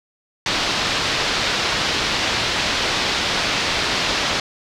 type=low-pass noise; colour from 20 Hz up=white; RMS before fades=-21 dBFS; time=0.46-4.4 s; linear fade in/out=2 ms; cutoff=4800 Hz; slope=24 dB/octave; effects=none